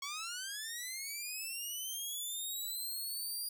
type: linear sweep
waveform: 10% pulse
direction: up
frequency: 1097 to 4828 Hz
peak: -31 dBFS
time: 0.02-3.49 s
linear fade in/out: 5 ms
effects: none